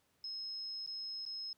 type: tone with dropouts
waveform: sine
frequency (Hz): 5160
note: E8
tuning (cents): -38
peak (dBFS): -40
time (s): 0.24-1.53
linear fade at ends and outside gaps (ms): 2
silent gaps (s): 0.863-0.874 / 1.253-1.262
effects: pink hiss -75 dBFS RMS until 1.57 s + high-pass 80 Hz 12 dB/octave